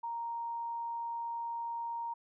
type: tone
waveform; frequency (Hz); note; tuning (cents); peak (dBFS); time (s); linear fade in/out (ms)
sine; 932.3; A#5; 0; -35; 0.03-2.14; 10
effects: none